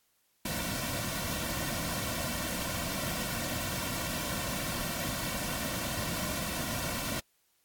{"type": "noise with comb filter", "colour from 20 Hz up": "pink", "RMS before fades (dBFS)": -34, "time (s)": [0.45, 7.2], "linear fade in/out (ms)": 5, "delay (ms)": 2.4, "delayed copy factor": -0.75, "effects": ["white hiss -72 dBFS RMS until 7.64 s", "AAC 64 kbps"]}